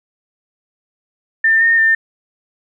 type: tone with pitch steps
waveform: sine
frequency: 1795 / 1832 / 1799 Hz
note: A6 / A#6 / A6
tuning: +34 / -31 / +38 cents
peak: -9 dBFS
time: 1.44-1.95 s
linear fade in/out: 5 ms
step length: 170 ms
effects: none